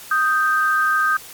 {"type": "tone pair together", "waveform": "sine", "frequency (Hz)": [1244.5, 1568], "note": ["D#6", "G6"], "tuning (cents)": [0, 0], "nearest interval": "major third", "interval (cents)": 400, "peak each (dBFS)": -18, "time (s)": [0.11, 1.17], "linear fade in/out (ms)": 5, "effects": ["white hiss -39 dBFS RMS until 1.33 s", "Opus 48 kbps"]}